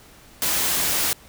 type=noise; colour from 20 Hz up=white; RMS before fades=-22 dBFS; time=0.42-1.13 s; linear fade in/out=0 ms; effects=pink hiss -49 dBFS RMS until 1.28 s